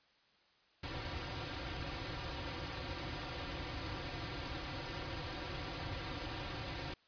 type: noise with comb filter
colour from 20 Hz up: pink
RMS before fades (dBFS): -42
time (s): 0.83-6.94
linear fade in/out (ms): 5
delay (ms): 4.7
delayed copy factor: -0.85
effects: white hiss -70 dBFS RMS until 7.07 s + resampled to 11025 Hz